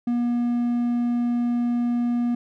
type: tone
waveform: triangle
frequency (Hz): 239.9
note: A#3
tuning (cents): +50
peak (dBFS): -18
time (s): 0.07-2.35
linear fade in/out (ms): 5
effects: none